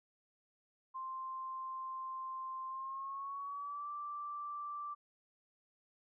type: tone with pitch glide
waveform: sine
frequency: 1050 to 1171.8 Hz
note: C6 to D6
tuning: +6 to -4 cents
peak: -40 dBFS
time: 0.94-4.95 s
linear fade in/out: 20 ms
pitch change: +190 cents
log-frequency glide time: 2.68-3.9 s
effects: none